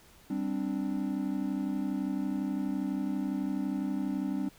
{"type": "chord", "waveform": "triangle", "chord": "G suspended fourth", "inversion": "none", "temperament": "equal", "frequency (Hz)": [196, 261.6, 293.7], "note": ["G3", "C4", "D4"], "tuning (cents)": [0, 0, 0], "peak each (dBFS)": -32, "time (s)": [0.3, 4.49], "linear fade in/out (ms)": 5, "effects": ["pink hiss -58 dBFS RMS until 4.58 s"]}